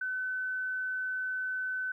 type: tone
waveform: sine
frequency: 1514 Hz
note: F#6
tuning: 39 cents sharp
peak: -31 dBFS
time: 0.01-1.92 s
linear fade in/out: 5 ms
effects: 12-bit